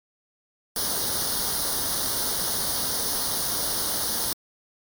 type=noise with comb filter; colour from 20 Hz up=white; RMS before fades=-26 dBFS; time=0.76-4.33 s; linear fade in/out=2 ms; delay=0.2 ms; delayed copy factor=+0.85; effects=MP3 96 kbps